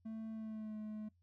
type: tone with pitch glide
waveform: triangle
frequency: 221.4 to 214.2 Hz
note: A3 to A3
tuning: +11 to -46 cents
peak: -40 dBFS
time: 0.05-1.09 s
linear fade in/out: 10 ms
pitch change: -57 cents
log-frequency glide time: 0.32-0.77 s
effects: noise-tail reverb RT60 0.1 s tail -20 dB re dry + added 87 Hz sine -70 dBFS peak until 1.22 s